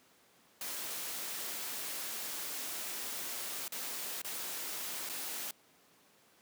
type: noise with dropouts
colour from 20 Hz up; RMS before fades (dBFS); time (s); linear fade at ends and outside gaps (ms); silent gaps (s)
white; -40; 0.61-5.51; 2; 3.681-3.721 / 4.218-4.246 / 5.091-5.096
effects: pink hiss -65 dBFS RMS until 6.41 s + high-pass 200 Hz 12 dB/octave